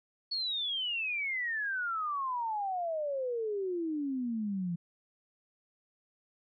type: exponential sweep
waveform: sine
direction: down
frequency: 4435 to 167.4 Hz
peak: -31 dBFS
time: 0.31-4.76 s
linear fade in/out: 10 ms
effects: none